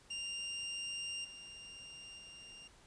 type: tone with level steps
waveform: sawtooth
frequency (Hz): 2794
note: F7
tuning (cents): 0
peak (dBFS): -36 / -46 / -48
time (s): 0.1-2.68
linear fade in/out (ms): 10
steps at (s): 1.24 / 2.18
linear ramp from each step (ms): 10
effects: pink hiss -63 dBFS RMS until 2.86 s + resampled to 22050 Hz